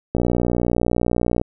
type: click train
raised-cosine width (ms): 2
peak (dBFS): -7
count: 77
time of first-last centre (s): 0.15-1.415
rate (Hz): 60.1
effects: none